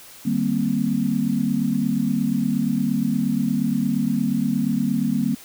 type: chord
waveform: sine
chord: C minor seventh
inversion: first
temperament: equal with one note detuned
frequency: 152.1 / 196 / 233.1 / 261.6 Hz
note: Eb3 / G3 / Bb3 / C4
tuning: -39 / 0 / 0 / 0 cents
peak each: -28 / -24 / -22 / -25 dBFS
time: 0.25-5.35 s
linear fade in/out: 10 ms
effects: white hiss -44 dBFS RMS until 5.44 s